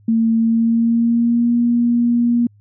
sine tone with pitch glide, 226.2 to 237.9 Hz, A3 to A#3, +48 to +35 cents, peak -12 dBFS, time 0.08-2.47 s, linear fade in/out 5 ms, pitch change +87 cents, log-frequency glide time 0.38-1.54 s, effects added 103 Hz sine -47 dBFS peak until 2.6 s

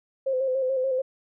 sine tone with vibrato, 523.3 Hz, C5, in tune, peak -22 dBFS, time 0.26-1.02 s, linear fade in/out 10 ms, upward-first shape square, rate 6.9 Hz, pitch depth 38 cents each way, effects none

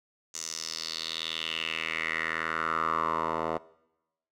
10% pulse tone with band-pass filter sweep, 80.9 Hz, E2, 32 cents flat, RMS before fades -32 dBFS, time 0.34-3.58 s, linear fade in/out 5 ms, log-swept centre 6600 to 760 Hz, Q 4.4, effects noise-tail reverb RT60 0.9 s tail -21 dB re dry

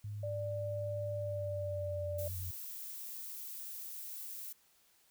sine tone with pitch glide, 103.83 to 90.91 Hz, G#2 to F#2, 0 to -30 cents, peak -39 dBFS, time 0.04-2.51 s, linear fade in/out 5 ms, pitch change -230 cents, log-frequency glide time 1.15-2.09 s
sine tone, 588 Hz, D5, 2 cents sharp, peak -37 dBFS, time 0.23-2.28 s, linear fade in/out 5 ms
violet noise, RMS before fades -45 dBFS, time 2.18-4.53 s, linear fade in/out 10 ms
effects white hiss -69 dBFS RMS until 5.1 s

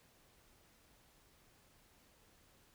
silence, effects pink hiss -68 dBFS RMS until 2.74 s

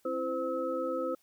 sine tone cluster, 267.7 / 335.6 / 515 / 1292 Hz, C4 / E4 / C5 / E6, +40 / +31 / -28 / -35 cents, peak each -39 / -37 / -32 / -38 dBFS, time 0.05-1.15 s, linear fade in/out 5 ms, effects white hiss -69 dBFS RMS until 1.22 s

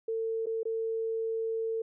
sine tone with dropouts, 450 Hz, A4, 39 cents sharp, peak -29 dBFS, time 0.08-1.82 s, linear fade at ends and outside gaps 5 ms, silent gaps 0.459-0.467 / 0.632-0.653 s, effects none

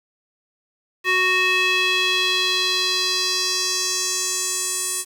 square tone with band-pass filter sweep, 370 Hz, F#4, in tune, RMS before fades -21 dBFS, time 1.04-5.05 s, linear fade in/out 50 ms, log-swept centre 2200 to 9000 Hz, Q 2.6, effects 7-bit

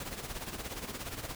pink noise with tremolo, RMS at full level -38 dBFS, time 0-1.35 s, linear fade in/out 2 ms, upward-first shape sine, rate 17 Hz, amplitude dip 65%, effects none

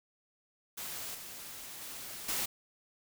white noise with level steps, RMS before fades -41 / -46 / -44 / -34 dBFS, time 0.77-2.46 s, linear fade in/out 10 ms, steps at 1.14 / 1.81 / 2.28 s, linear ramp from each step 10 ms, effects none

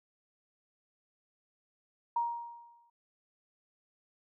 sine tone with exponential decay, 941 Hz, A#5, 16 cents sharp, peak -26 dBFS, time 2.16-2.9 s, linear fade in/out 5 ms, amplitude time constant 160 ms, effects none

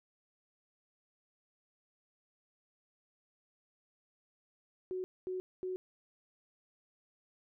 sine tone bursts, 370 Hz, F#4, in tune, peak -35 dBFS, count 3, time 4.91-5.76 s, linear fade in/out 0 ms, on 130 ms, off 230 ms, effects none

